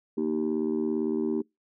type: chord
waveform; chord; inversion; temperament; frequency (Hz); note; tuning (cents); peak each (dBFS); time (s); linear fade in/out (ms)
sine; Eb major; second; just; 233.3 / 311.1 / 388.9; Bb3 / Eb4 / G4; +2 / 0 / -14; -28; 0.17-1.42; 10
effects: noise-tail reverb RT60 0.2 s tail -26 dB re dry + tanh soft clip ceiling -19 dBFS